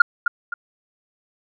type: tone with echo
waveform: sine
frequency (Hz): 1409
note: F6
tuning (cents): +15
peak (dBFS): -5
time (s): 0-0.02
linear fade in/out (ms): 5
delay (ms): 260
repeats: 2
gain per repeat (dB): -9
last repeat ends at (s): 0.54
effects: tanh soft clip ceiling -3 dBFS